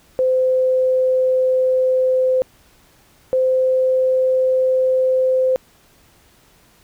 sine tone pair in turn, 515 / 517.1 Hz, C5 / C5, -28 / -20 cents, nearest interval unison, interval 8 cents, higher second, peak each -13 dBFS, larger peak neither, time 0.19-2.42 / 3.33-5.56 s, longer neither, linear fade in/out 0 ms, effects pink hiss -53 dBFS RMS until 6.83 s

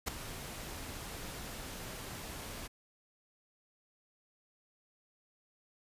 pink noise with ADSR envelope, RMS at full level -31 dBFS, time 0.06-2.68 s, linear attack 21 ms, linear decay 6 ms, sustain -13 dB, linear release 17 ms, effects resampled to 32000 Hz

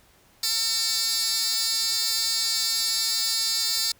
15% pulse tone with high-pass filter, 449.7 Hz, A4, 38 cents sharp, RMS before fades -25 dBFS, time 0.43-3.92 s, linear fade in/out 5 ms, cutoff 4800 Hz, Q 2.2, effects pink hiss -58 dBFS RMS until 3.99 s

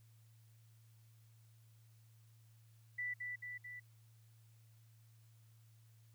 sine tone with echo, 1975.5 Hz, B6, in tune, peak -38 dBFS, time 2.98-3.14 s, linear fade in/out 10 ms, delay 220 ms, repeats 3, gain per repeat -3 dB, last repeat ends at 3.8 s, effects added 112 Hz sine -62 dBFS peak until 6.14 s + white hiss -75 dBFS RMS until 6.14 s

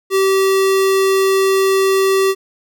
square tone, 385.9 Hz, G4, 27 cents flat, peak -12 dBFS, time 0.1-2.35 s, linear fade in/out 50 ms, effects none

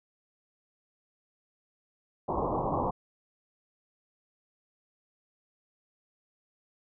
white low-pass noise, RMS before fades -30 dBFS, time 2.28-2.91 s, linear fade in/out 10 ms, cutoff 1100 Hz, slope 96 dB/octave, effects none

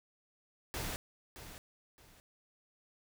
pink noise with echo, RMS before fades -39 dBFS, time 0.74-0.96 s, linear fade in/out 0 ms, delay 620 ms, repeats 2, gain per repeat -11 dB, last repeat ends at 2.2 s, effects none

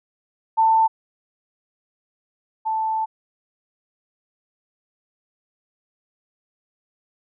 sine tone pair in turn, 891 / 880.8 Hz, A5 / A5, +22 / +2 cents, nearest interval unison, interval 20 cents, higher first, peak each -13 / -20 dBFS, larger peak first, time 0.57-0.88 / 2.65-3.06 s, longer second, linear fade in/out 20 ms, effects none

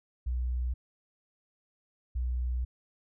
sine tone pair in turn, 61.74 / 61.74 Hz, B1 / B1, 0 / 0 cents, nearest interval unison, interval 0 cents, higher neither, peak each -28 dBFS, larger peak neither, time 0.26-0.74 / 2.15-2.65 s, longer second, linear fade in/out 10 ms, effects none

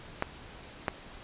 clicks, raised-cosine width 0.5 ms, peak -12 dBFS, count 2, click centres 0.224 / 0.882 s, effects pink hiss -48 dBFS RMS until 1.23 s + resampled to 8000 Hz

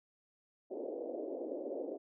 white band-pass noise, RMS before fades -41 dBFS, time 0.7-1.98 s, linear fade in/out 20 ms, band 280 to 600 Hz, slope 48 dB/octave, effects none

